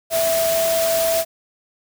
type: tone in noise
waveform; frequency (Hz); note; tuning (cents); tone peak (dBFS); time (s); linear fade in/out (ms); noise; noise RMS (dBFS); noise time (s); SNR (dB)
sine; 659.3; E5; 0; -17; 0.1-1.25; 50; white; -24; 0.1-1.25; +4
effects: none